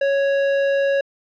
sine tone with tanh clipping, 554.4 Hz, C#5, in tune, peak -18 dBFS, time 0.01-1.01 s, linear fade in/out 5 ms, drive 17 dB, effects low-pass 3000 Hz 12 dB/octave

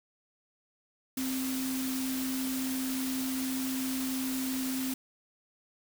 sine tone in noise, 261.6 Hz, C4, in tune, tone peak -31 dBFS, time 1.17-4.94 s, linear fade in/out 5 ms, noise white, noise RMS -38 dBFS, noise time 1.17-4.94 s, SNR +4 dB, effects none

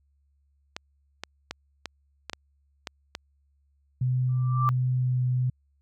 clicks, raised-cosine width 0.2 ms, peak -15 dBFS, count 8, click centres 0.765 / 1.236 / 1.51 / 1.857 / 2.297 / 2.333 / 2.872 / 3.151 s
sine tone with vibrato, 126.5 Hz, B2, 42 cents sharp, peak -22 dBFS, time 4.01-5.5 s, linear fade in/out 5 ms, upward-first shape triangle, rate 1.4 Hz, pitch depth 10 cents each way
sine tone with exponential growth, 1174.7 Hz, D6, in tune, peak -19 dBFS, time 4.29-4.69 s, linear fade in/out 0 ms, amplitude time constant 86 ms
effects added 70 Hz sine -64 dBFS peak until 5.81 s

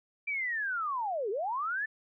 sine linear two-way sweep, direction down then up, 2361 to 374.9 to 1791 Hz, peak -30 dBFS, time 0.27-1.86 s, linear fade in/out 10 ms, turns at 1.3 s, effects none

